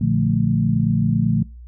sine chord, Bb major seventh, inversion none, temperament equal, 116.54 / 146.83 / 174.61 / 220 Hz, Bb2 / D3 / F3 / A3, 0 / 0 / 0 / 0 cents, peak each -21 dBFS, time 0.01-1.43 s, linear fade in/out 5 ms, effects noise-tail reverb RT60 0.3 s tail -25 dB re dry + added 60 Hz sine -36 dBFS peak until 1.67 s

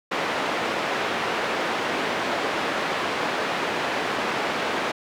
pink band-pass noise, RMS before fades -26 dBFS, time 0.11-4.92 s, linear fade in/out 10 ms, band 360 to 2700 Hz, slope 12 dB/octave, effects none

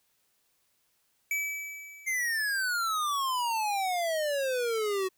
square tone with exponential decay, 2298 Hz, D7, 38 cents flat, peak -27 dBFS, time 1.31-2.65 s, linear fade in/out 2 ms, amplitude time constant 290 ms
square exponential sweep, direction down, 2125 to 370 Hz, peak -28 dBFS, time 2.06-5.09 s, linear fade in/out 20 ms
effects white hiss -72 dBFS RMS until 5.17 s

